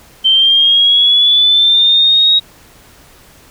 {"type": "linear sweep", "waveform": "sine", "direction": "up", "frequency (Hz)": [3106, 3797], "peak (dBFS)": -6, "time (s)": [0.24, 2.4], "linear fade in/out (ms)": 20, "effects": ["pink hiss -43 dBFS RMS until 3.5 s"]}